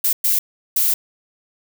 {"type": "noise bursts at uneven times", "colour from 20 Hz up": "violet", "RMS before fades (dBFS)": -17, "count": 3, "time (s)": [[0.04, 0.13], [0.24, 0.39], [0.76, 0.94]], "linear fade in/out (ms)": 5, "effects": []}